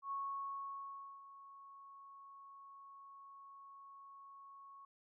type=tone with ADSR envelope; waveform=sine; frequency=1104 Hz; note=C#6; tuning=7 cents flat; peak=-38 dBFS; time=0.02-4.85 s; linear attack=93 ms; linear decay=1100 ms; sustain=-16 dB; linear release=3 ms; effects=none